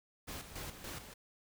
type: noise with tremolo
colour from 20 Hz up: pink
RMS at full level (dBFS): -44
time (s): 0.27-1.14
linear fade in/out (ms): 20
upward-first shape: square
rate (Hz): 3.5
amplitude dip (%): 60
effects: none